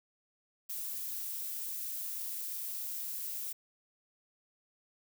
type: noise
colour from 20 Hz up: violet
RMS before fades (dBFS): -39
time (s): 0.69-3.53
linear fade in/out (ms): 10
effects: none